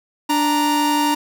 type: tone pair together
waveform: 45% pulse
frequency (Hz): 293.7 / 932.4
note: D4 / A#5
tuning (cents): 0 / 0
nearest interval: octave + minor sixth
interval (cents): 2000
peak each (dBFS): -19 / -18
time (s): 0.29-1.15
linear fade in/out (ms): 10
effects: none